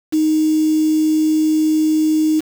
sine tone with quantisation, 311.1 Hz, D#4, in tune, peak -12 dBFS, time 0.12-2.41 s, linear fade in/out 20 ms, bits 5, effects none

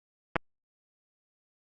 clicks, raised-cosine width 0.5 ms, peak -10 dBFS, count 2, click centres 0.358 / 0.364 s, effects Opus 48 kbps

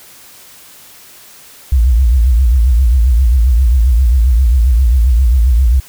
sine tone with vibrato, 60.9 Hz, B1, 24 cents flat, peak -6 dBFS, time 1.72-5.8 s, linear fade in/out 5 ms, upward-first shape triangle, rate 7.5 Hz, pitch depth 220 cents each way, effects white hiss -39 dBFS RMS until 5.88 s

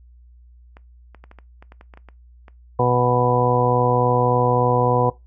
clicks, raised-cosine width 0.5 ms, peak -28 dBFS, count 12, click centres 0.769 / 1.147 / 1.24 / 1.314 / 1.387 / 1.625 / 1.721 / 1.811 / 1.938 / 1.974 / 2.087 / 2.482 s
harmonic tone, 123.47 Hz, B2, in tune, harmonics 1 / 2 / 3 / 4 / 5 / 6 / 7 / 8, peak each -21 / -27 / -26 / -19 / -30 / -23 / -30 / -22 dBFS, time 2.79-5.1 s, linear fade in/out 5 ms
effects noise-tail reverb RT60 0.2 s tail -20 dB re dry + added 60 Hz sine -45 dBFS peak until 5.26 s

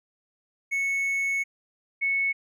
triangle / sine tone pair in turn, 2206 / 2206 Hz, C#7 / C#7, -9 / -9 cents, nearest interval unison, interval 0 cents, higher neither, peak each -22 dBFS, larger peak neither, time 0.71-1.44 / 2.01-2.33 s, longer first, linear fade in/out 20 ms, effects none

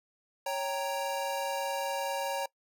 square chord, G diminished, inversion second, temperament equal, 554.4 / 784 / 932.3 Hz, Db5 / G5 / Bb5, 0 / 0 / 0 cents, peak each -35 / -38 / -36 dBFS, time 0.46-2.46 s, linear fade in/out 5 ms, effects noise-tail reverb RT60 0.1 s tail -22 dB re dry

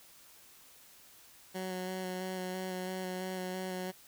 15% pulse tone with vibrato, 185.1 Hz, F#3, 1 cent sharp, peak -30 dBFS, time 1.54-3.92 s, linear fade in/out 20 ms, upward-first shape square, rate 3 Hz, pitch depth 13 cents each way, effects white hiss -58 dBFS RMS until 4.07 s

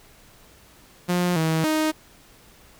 sawtooth tone with pitch steps, 177.7 / 160.4 / 311.5 Hz, F3 / E3 / D#4, +30 / -47 / +2 cents, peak -16 dBFS, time 1.08-1.92 s, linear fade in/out 20 ms, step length 280 ms, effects pink hiss -52 dBFS RMS until 2.79 s

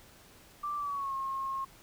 sine tone with pitch glide, 1174.7 to 1077.2 Hz, D6 to C#6, 0 to -50 cents, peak -32 dBFS, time 0.63-1.65 s, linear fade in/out 10 ms, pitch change -150 cents, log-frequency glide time 0.77-1.14 s, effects pink hiss -57 dBFS RMS until 1.82 s

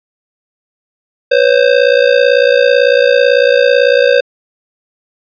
square ring-modulated tone, 523.3 Hz, C5, in tune, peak -4 dBFS, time 1.31-4.21 s, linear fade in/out 10 ms, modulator 29 Hz, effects resampled to 11025 Hz

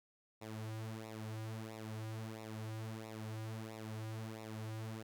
sawtooth tone with flanger, 110 Hz, A2, in tune, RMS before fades -45 dBFS, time 0.41-5.03 s, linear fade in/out 10 ms, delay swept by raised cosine 0.63 to 4.53 ms, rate 1.5 Hz, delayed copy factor -0.75, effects none

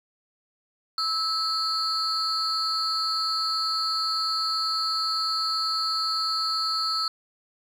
sine tone cluster, 1305 / 4248 / 4557 Hz, E6 / C8 / C#8, -18 / +25 / +47 cents, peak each -27 dBFS, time 0.98-7.08 s, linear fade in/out 2 ms, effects tanh soft clip ceiling -18 dBFS + 9-bit

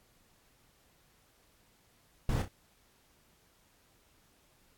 brown noise with echo, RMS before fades -30 dBFS, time 2.29-2.42 s, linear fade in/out 2 ms, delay 31 ms, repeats 2, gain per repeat -8 dB, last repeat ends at 2.482 s, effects pink hiss -67 dBFS RMS until 4.77 s + AAC 64 kbps

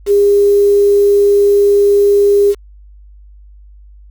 sine tone with quantisation, 405.1 Hz, G#4, 43 cents flat, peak -6 dBFS, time 0.06-2.55 s, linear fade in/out 50 ms, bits 5, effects added 50 Hz sine -36 dBFS peak until 4.1 s

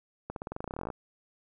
accelerating click train, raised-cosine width 1 ms, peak -22 dBFS, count 19, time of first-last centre 0.3-0.902 s, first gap 62 ms, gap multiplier 0.92, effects none

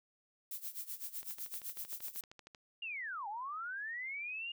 violet noise with tremolo, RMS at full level -41 dBFS, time 0.51-2.21 s, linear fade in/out 2 ms, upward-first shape sine, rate 7.9 Hz, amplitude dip 85%
click train, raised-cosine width 0.2 ms, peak -35 dBFS, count 18, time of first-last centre 1.23-2.548 s, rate 12.9 Hz
sine linear two-way sweep, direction down then up, 2854 to 788 to 2854 Hz, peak -39 dBFS, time 2.82-4.52 s, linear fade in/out 5 ms, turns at 3.28 s
effects none

